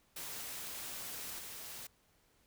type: noise with level steps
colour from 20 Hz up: white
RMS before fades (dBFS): -44 / -47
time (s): 0.16-1.87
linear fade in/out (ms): 5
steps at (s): 1.38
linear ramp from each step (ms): 20
effects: pink hiss -71 dBFS RMS until 2.46 s